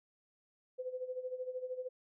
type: tone with tremolo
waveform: sine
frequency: 508 Hz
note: B4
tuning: 49 cents sharp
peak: -35 dBFS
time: 0.78-1.89 s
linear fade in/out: 20 ms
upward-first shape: sine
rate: 13 Hz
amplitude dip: 75%
effects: none